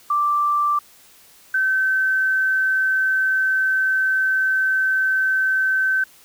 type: tone pair in turn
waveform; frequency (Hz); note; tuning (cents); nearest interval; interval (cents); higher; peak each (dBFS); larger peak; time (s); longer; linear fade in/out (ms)
sine; 1174.7 / 1538.2; D6 / G6; 0 / -33; perfect fourth; 467; second; -16; neither; 0.1-0.79 / 1.54-6.04; second; 5
effects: white hiss -50 dBFS RMS until 6.24 s